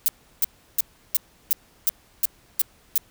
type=noise bursts; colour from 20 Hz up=violet; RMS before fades=-19 dBFS; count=9; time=0.06-2.978 s; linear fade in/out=0 ms; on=22 ms; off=340 ms; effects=pink hiss -57 dBFS RMS until 3.1 s